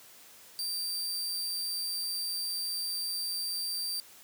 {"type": "tone", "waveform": "sawtooth", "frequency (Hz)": 4681, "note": "D8", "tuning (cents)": -7, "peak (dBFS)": -29, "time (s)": [0.59, 4], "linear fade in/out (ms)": 0, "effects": ["white hiss -54 dBFS RMS until 4.23 s", "high-pass 100 Hz 12 dB/octave"]}